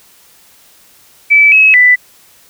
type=tone with pitch steps; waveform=sine; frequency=2307 / 2568 / 1987 Hz; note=D7 / E7 / B6; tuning=-31 / -46 / +10 cents; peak=-3 dBFS; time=1.3-1.96 s; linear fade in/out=20 ms; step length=220 ms; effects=white hiss -45 dBFS RMS until 2.49 s